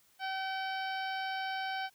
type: harmonic tone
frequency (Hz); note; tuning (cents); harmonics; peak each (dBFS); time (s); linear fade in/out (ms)
766; G5; -40; 1 / 2 / 3 / 4 / 5 / 6 / 7; -36 / -39 / -45 / -45 / -51 / -50 / -52; 0.19-1.9; 50
effects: white hiss -67 dBFS RMS until 1.94 s